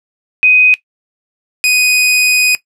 sine / sawtooth tone pair in turn, 2504 / 2494 Hz, D#7 / D#7, +10 / +3 cents, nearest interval unison, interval 7 cents, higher first, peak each -5 dBFS, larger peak neither, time 0.43-0.74 / 1.64-2.55 s, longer second, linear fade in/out 0 ms, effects noise-tail reverb RT60 0.1 s tail -17 dB re dry + low-pass 12000 Hz 12 dB/octave

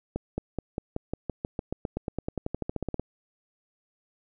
accelerating click train, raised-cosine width 2 ms, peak -16 dBFS, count 25, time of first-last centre 0.16-2.996 s, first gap 220 ms, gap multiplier 0.94, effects none

